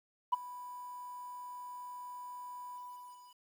sine tone with ADSR envelope, 987.8 Hz, B5, in tune, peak -22 dBFS, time 0.32-3.42 s, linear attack 14 ms, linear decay 17 ms, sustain -21 dB, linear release 660 ms, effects tanh soft clip ceiling -23 dBFS + 10-bit

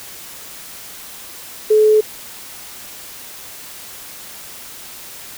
sine tone, 429.4 Hz, A4, 42 cents flat, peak -8 dBFS, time 1.7-2.01 s, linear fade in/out 10 ms, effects white hiss -35 dBFS RMS until 5.37 s

